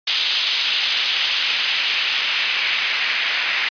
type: noise with band-pass filter sweep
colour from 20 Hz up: white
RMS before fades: -20 dBFS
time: 0.07-3.69 s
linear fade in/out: 5 ms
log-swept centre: 3400 to 2200 Hz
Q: 2
effects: resampled to 11025 Hz